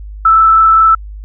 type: tone with frequency modulation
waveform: sine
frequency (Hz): 1318.5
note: E6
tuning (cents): 0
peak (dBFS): -4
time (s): 0.25-0.95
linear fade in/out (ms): 5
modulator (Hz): 24.8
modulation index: 0.5
effects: added 51 Hz sine -25 dBFS peak until 1.24 s